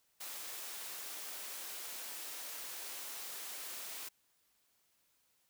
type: high-pass noise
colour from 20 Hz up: white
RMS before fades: -45 dBFS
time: 0.2-4.09 s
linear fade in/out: 10 ms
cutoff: 360 Hz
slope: 12 dB/octave
effects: white hiss -75 dBFS RMS until 5.49 s